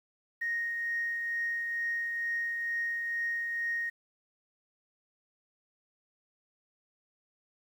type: tone with tremolo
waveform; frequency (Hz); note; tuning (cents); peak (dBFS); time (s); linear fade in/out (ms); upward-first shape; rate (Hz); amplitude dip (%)
sine; 1864.7; A#6; 0; -28; 0.41-3.9; 10; triangle; 2.2; 35
effects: tanh soft clip ceiling -24 dBFS + 10-bit